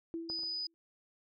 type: tone with exponential decay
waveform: sine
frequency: 331.5 Hz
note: E4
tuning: 10 cents sharp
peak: -34 dBFS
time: 0.14-0.74 s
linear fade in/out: 0 ms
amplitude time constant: 130 ms
type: tone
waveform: sine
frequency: 4978 Hz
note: D#8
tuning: in tune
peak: -35 dBFS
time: 0.29-0.67 s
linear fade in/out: 5 ms
type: clicks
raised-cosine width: 1 ms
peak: -33 / -43 / -41 dBFS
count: 3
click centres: 0.3 / 0.392 / 0.434 s
effects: none